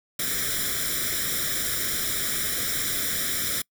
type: noise with comb filter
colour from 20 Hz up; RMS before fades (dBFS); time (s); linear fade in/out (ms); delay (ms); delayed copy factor
white; -27; 0.19-3.62; 5; 0.55; +1
effects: noise-tail reverb RT60 0.1 s tail -26 dB re dry